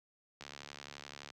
click train, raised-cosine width 0.2 ms, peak -28 dBFS, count 65, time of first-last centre 0.41-1.303 s, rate 71.7 Hz, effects high-pass 100 Hz 12 dB/octave

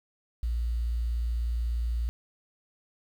sine tone with quantisation, 58.27 Hz, A#1, in tune, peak -26 dBFS, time 0.43-2.09 s, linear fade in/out 0 ms, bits 9, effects none

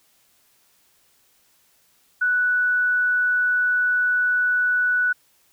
sine tone, 1480 Hz, F#6, in tune, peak -17 dBFS, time 2.21-5.13 s, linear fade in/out 10 ms, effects white hiss -61 dBFS RMS until 5.52 s

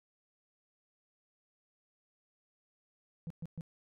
sine tone bursts, 164.3 Hz, E3, 5 cents flat, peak -35 dBFS, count 3, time 3.27-3.609 s, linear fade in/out 0 ms, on 33 ms, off 120 ms, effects tanh soft clip ceiling -37 dBFS

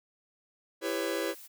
45% pulse chord, C# half-diminished seventh, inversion first, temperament just, 332.6 / 399.1 / 498.9 / 554.4 Hz, E4 / G4 / B4 / C#5, +16 / +31 / +17 / 0 cents, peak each -35 / -36 / -36 / -36 dBFS, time 0.81-1.35 s, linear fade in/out 50 ms
blue noise, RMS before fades -49 dBFS, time 0.85-1.48 s, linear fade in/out 20 ms
effects none

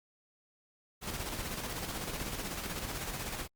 pink noise with tremolo, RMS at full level -37 dBFS, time 1.01-3.48 s, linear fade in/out 50 ms, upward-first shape square, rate 16 Hz, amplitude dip 40%, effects Opus 48 kbps

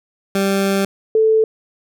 20% pulse / sine tone pair in turn, 196 / 440 Hz, G3 / A4, 0 / 0 cents, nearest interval octave + major second, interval 1400 cents, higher second, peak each -10 dBFS, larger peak neither, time 0.35-0.85 / 1.15-1.44 s, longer first, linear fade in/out 2 ms, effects none

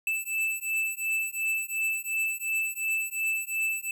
square beating tone pair, 2637 / 2639.8 Hz, E7 / E7, 0 / +2 cents, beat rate 2.8 Hz, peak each -31 dBFS, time 0.07-3.91 s, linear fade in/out 2 ms, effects none

